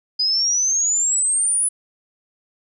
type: exponential sweep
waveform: sine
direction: up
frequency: 4933 to 10050 Hz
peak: -16 dBFS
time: 0.19-1.69 s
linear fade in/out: 10 ms
effects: none